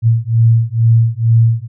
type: beating tone pair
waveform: sine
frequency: 113.6 / 115.8 Hz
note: A#2 / A#2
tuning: -44 / -11 cents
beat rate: 2.2 Hz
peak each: -11 dBFS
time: 0.02-1.68 s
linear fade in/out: 50 ms
effects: none